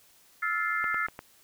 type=chord; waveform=sine; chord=F major seventh; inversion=third; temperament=just; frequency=1309.6 / 1396.9 / 1746.1 / 2095 Hz; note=E6 / F6 / A6 / C7; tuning=-12 / 0 / -14 / +2 cents; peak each=-32 dBFS; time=0.42-1.07 s; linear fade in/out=10 ms
type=clicks; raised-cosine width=0.5 ms; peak=-23 dBFS; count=4; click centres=0.842 / 0.944 / 1.085 / 1.191 s
effects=white hiss -60 dBFS RMS until 1.43 s